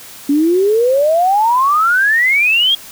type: exponential sweep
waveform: sine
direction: up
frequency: 277.8 to 3317 Hz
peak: -9 dBFS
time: 0.29-2.75 s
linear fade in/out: 5 ms
effects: white hiss -35 dBFS RMS until 2.91 s